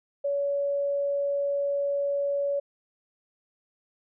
sine tone, 565 Hz, C#5, 33 cents sharp, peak -24 dBFS, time 0.24-2.6 s, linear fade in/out 10 ms, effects none

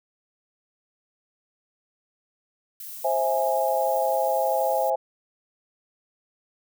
violet noise, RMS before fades -38 dBFS, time 2.8-4.9 s, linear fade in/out 2 ms
sine chord, C augmented, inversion none, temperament equal with one note detuned, 526.9 / 659.3 / 830.6 Hz, C5 / E5 / G#5, +12 / 0 / 0 cents, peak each -25 dBFS, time 3.04-4.96 s, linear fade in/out 10 ms
effects none

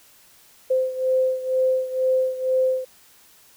sine beating tone pair, 517 / 519.1 Hz, C5 / C5, -21 / -14 cents, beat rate 2.1 Hz, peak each -20 / -24 dBFS, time 0.7-2.85 s, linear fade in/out 10 ms, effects white hiss -53 dBFS RMS until 3.56 s

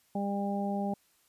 harmonic tone, 200.3 Hz, G3, 38 cents sharp, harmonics 1 / 2 / 3 / 4, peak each -31 / -40 / -38 / -36 dBFS, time 0.15-0.94 s, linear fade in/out 5 ms, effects white hiss -68 dBFS RMS until 1.28 s + resampled to 32000 Hz

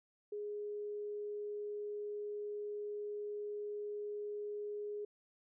sine tone, 415.3 Hz, G#4, in tune, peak -39 dBFS, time 0.32-5.05 s, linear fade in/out 5 ms, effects none

